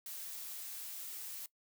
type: noise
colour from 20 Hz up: blue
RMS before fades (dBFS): -45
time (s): 0.06-1.46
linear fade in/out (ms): 2
effects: noise-tail reverb RT60 0.1 s tail -20 dB re dry